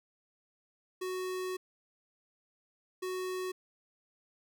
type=tone bursts at uneven times; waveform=square; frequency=370 Hz; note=F#4; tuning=in tune; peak=-35 dBFS; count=2; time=1.01-1.57 / 3.02-3.52 s; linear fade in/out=10 ms; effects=none